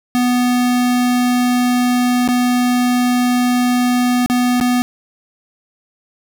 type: tone with dropouts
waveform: square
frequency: 246.9 Hz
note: B3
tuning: in tune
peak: -13 dBFS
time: 0.15-4.82 s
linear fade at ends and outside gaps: 0 ms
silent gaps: 2.277-2.287 / 4.261-4.299 / 4.601-4.611 s
effects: none